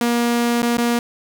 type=tone with dropouts; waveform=sawtooth; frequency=237.5 Hz; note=A#3; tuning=33 cents sharp; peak=-12 dBFS; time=0.01-0.99 s; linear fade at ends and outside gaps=2 ms; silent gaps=0.62-0.627 / 0.771-0.782 s; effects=none